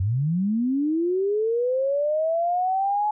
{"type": "linear sweep", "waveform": "sine", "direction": "up", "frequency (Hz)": [87.9, 851], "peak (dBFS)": -20, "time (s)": [0, 3.11], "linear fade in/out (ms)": 5, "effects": []}